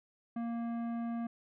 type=tone with tanh clipping; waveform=sine; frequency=233.1 Hz; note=A#3; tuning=in tune; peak=-36 dBFS; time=0.36-1.27 s; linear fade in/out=5 ms; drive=13 dB; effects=none

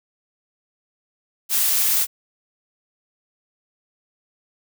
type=noise; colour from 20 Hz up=blue; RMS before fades=-19 dBFS; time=1.49-2.07 s; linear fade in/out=50 ms; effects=none

